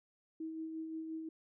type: tone with tremolo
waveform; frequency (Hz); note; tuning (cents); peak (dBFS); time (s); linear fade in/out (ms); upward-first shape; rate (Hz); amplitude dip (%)
sine; 320.4; E4; -49; -38; 0.4-1.29; 5; sine; 5.7; 35
effects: none